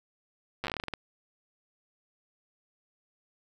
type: slowing click train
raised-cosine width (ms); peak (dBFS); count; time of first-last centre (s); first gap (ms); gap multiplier
0.3; -17; 13; 0.64-0.937; 8; 1.19
effects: 9-bit